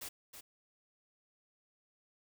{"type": "noise with echo", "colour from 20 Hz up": "white", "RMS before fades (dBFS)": -44, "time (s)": [0.01, 0.09], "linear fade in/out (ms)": 10, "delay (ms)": 320, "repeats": 1, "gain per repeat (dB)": -7, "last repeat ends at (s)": 0.41, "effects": []}